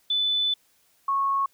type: tone pair in turn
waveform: sine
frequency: 3498 / 1099.3 Hz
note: A7 / C#6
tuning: -11 / -15 cents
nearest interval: octave + minor sixth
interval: 2004 cents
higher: first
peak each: -21 / -21 dBFS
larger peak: neither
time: 0.1-0.54 / 1.08-1.46 s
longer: first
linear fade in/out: 5 ms
effects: white hiss -64 dBFS RMS until 1.53 s